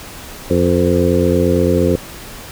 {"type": "harmonic tone with a mistuned harmonic", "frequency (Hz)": 88.9, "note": "F2", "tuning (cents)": 31, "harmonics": [1, 2, 3, 4, 5, 6], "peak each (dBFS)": [-18, -18, -18, -18, -18, -18], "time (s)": [0.5, 1.96], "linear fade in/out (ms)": 5, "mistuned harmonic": 6, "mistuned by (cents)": -48, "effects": ["pink hiss -33 dBFS RMS until 2.51 s"]}